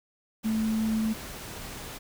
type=tone in noise; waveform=sine; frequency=220 Hz; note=A3; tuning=in tune; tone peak=-24 dBFS; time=0.44-1.14 s; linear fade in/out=20 ms; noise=pink; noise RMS=-40 dBFS; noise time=0.43-1.99 s; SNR=+13 dB; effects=none